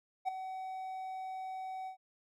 triangle tone with ADSR envelope, 755 Hz, F#5, 35 cents sharp, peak -26 dBFS, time 0.25-1.97 s, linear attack 33 ms, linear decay 7 ms, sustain -11 dB, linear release 100 ms, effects none

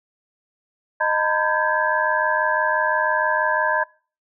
sine tone cluster, 618 / 916 / 1002 / 1579 / 1684 Hz, D#5 / A#5 / B5 / G6 / G#6, -12 / -31 / +25 / +12 / +24 cents, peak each -24 dBFS, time 1-3.84 s, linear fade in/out 10 ms, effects noise-tail reverb RT60 0.4 s tail -25 dB re dry

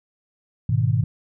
sine chord, G# minor, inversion none, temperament equal, 103.83 / 123.47 / 155.56 Hz, G#2 / B2 / D#3, 0 / 0 / 0 cents, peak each -21 / -20 / -24 dBFS, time 0.69-1.04 s, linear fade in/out 5 ms, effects none

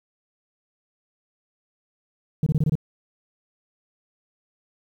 sine tone bursts, 152.8 Hz, D#3, 31 cents flat, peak -14 dBFS, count 6, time 2.43-2.754 s, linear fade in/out 2 ms, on 34 ms, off 24 ms, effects tanh soft clip ceiling -16 dBFS + 9-bit

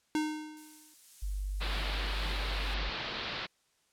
square tone with exponential decay, 307 Hz, D#4, 23 cents flat, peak -27 dBFS, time 0.15-0.94 s, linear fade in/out 1 ms, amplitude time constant 170 ms
violet noise with tremolo, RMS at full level -47 dBFS, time 0.57-2.74 s, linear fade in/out 0 ms, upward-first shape sine, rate 1.9 Hz, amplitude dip 30%
sine tone, 49 Hz, G1, in tune, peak -32 dBFS, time 1.22-2.9 s, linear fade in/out 10 ms
white low-pass noise, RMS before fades -38 dBFS, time 1.6-3.47 s, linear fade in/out 20 ms, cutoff 4400 Hz, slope 48 dB/octave
effects white hiss -72 dBFS RMS until 3.92 s + low-pass 9000 Hz 12 dB/octave

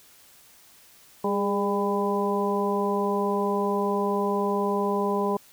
harmonic tone with a mistuned harmonic, 200 Hz, G3, 35 cents sharp, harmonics 1 / 2 / 3 / 4 / 5, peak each -28 / -26 / -32 / -32 / -29 dBFS, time 1.24-5.37 s, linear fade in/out 5 ms, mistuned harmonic 2, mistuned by +35 cents, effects white hiss -54 dBFS RMS until 5.52 s

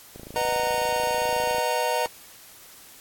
click train, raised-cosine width 2 ms, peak -27 dBFS, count 40, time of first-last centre 0.16-1.583 s, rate 27.4 Hz
square chord, B major seventh, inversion none, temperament just, 493.9 / 617.4 / 740.8 / 926 Hz, B4 / D#5 / F#5 / A#5, 0 / -14 / +2 / -12 cents, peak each -29 / -29 / -32 / -27 dBFS, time 0.36-2.06 s, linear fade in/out 0 ms
effects white hiss -48 dBFS RMS until 3 s + AAC 64 kbps

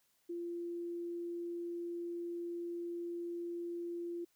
sine tone, 344.2 Hz, F4, 25 cents flat, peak -38 dBFS, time 0.29-4.25 s, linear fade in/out 10 ms, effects white hiss -75 dBFS RMS until 4.35 s

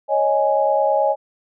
sine chord, C# suspended second, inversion none, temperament just, 554.4 / 623.7 / 831.5 Hz, C#5 / D#5 / G#5, 0 / +4 / +2 cents, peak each -19 dBFS, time 0.08-1.16 s, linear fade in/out 50 ms, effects none

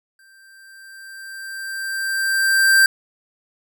square tone with exponential growth, 1572 Hz, G6, 4 cents sharp, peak -10 dBFS, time 0.19-2.86 s, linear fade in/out 2 ms, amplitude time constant 580 ms, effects none

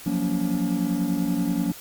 triangle chord, Gb major seventh, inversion third, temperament equal with one note detuned, 174.61 / 185 / 233.1 / 283.8 Hz, F3 / Gb3 / Bb3 / Db4, 0 / 0 / 0 / +41 cents, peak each -26 / -26 / -26 / -24 dBFS, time 0.06-1.72 s, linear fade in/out 5 ms, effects white hiss -42 dBFS RMS until 1.8 s + Opus 48 kbps

